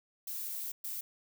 violet noise bursts at uneven times, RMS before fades -39 dBFS, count 2, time 0.27-0.72 / 0.84-1.01 s, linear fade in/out 5 ms, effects none

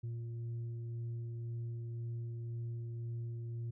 sine tone with frequency modulation, 116.54 Hz, A#2, in tune, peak -38 dBFS, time 0.03-3.71 s, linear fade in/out 10 ms, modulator 235 Hz, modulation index 0.27, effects none

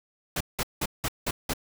pink noise bursts, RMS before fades -28 dBFS, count 6, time 0.36-1.536 s, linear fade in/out 5 ms, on 46 ms, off 180 ms, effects none

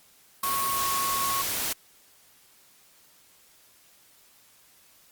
sine tone in noise, 1100 Hz, C#6, 14 cents flat, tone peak -27 dBFS, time 0.43-1.42 s, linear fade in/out 5 ms, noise white, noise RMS -29 dBFS, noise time 0.43-1.73 s, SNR -1 dB, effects white hiss -58 dBFS RMS until 5.11 s + Opus 48 kbps

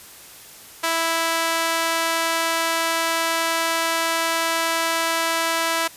sawtooth tone with high-pass filter, 329.6 Hz, E4, in tune, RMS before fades -22 dBFS, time 0.83-5.88 s, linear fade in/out 10 ms, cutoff 940 Hz, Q 0.85, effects white hiss -43 dBFS RMS until 5.96 s + resampled to 32000 Hz

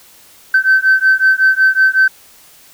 sine beating tone pair, 1538 / 1543.4 Hz, G6 / G6, -33 / -27 cents, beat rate 5.4 Hz, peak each -10 dBFS, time 0.54-2.08 s, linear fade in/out 5 ms, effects tanh soft clip ceiling -3 dBFS + white hiss -44 dBFS RMS until 2.73 s

